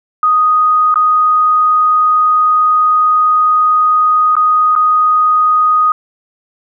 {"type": "tone with dropouts", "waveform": "sine", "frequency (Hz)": 1244.5, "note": "D#6", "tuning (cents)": 0, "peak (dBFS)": -7, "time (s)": [0.23, 5.92], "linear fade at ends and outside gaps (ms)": 2, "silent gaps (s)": [[0.942, 0.957], [4.354, 4.366], [4.753, 4.761]], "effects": []}